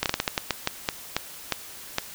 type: slowing click train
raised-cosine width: 0.2 ms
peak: -5 dBFS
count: 13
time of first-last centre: 0.03-1.984 s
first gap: 28 ms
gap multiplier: 1.29
effects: white hiss -42 dBFS RMS until 2.14 s